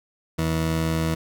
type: tone pair together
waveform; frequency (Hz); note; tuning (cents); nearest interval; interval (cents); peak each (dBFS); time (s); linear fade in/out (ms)
20% pulse; 80.7 / 161.4; E2 / E3; -36 / -36; octave; 1200; -21; 0.38-1.15; 10
effects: none